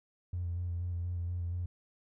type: tone with vibrato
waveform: triangle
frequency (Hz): 87.31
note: F2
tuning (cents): 0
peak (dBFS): -29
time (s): 0.33-1.66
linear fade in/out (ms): 5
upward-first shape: square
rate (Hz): 4.2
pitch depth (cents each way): 24
effects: tanh soft clip ceiling -30 dBFS